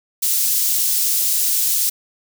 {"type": "high-pass noise", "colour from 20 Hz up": "white", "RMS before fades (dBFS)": -18, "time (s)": [0.22, 1.9], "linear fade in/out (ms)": 10, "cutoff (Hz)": 5300, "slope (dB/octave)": 12, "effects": []}